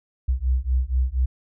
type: beating tone pair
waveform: sine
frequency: 61.74 / 65.94 Hz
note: B1 / C2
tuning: 0 / +14 cents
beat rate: 4.2 Hz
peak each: -22 dBFS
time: 0.28-1.26 s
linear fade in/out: 10 ms
effects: none